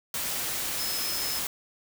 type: tone in noise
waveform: sine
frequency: 5170 Hz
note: E8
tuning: 34 cents flat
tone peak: -33 dBFS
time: 0.79-1.39 s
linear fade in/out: 2 ms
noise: white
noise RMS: -31 dBFS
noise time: 0.14-1.47 s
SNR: -5 dB
effects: none